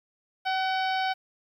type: harmonic tone with a mistuned harmonic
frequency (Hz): 759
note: F#5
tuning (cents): +44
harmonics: 1 / 2 / 3 / 4 / 5 / 6 / 7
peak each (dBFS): -26 / -32 / -36 / -38 / -40 / -42 / -43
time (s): 0.45-1.14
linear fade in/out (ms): 20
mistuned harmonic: 2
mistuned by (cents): -21
effects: 10-bit